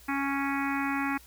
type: harmonic tone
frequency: 277.2 Hz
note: C#4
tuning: in tune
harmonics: 1 / 3 / 4 / 5 / 6 / 7 / 8 / 9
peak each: -30 / -35 / -36 / -37 / -38 / -38 / -39 / -40 dBFS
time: 0.08-1.18 s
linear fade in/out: 10 ms
effects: added 60 Hz sine -55 dBFS peak until 1.26 s + white hiss -55 dBFS RMS until 1.26 s